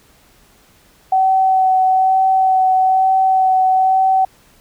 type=tone with vibrato; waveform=sine; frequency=757 Hz; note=F#5; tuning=39 cents sharp; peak=-10 dBFS; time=1.12-4.25 s; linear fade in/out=5 ms; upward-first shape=sine; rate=1.1 Hz; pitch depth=12 cents each way; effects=pink hiss -51 dBFS RMS until 4.6 s